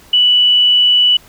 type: tone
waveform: sine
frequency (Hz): 2960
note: F#7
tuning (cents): 0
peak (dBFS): -7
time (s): 0.13-1.17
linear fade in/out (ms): 5
effects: pink hiss -44 dBFS RMS until 1.28 s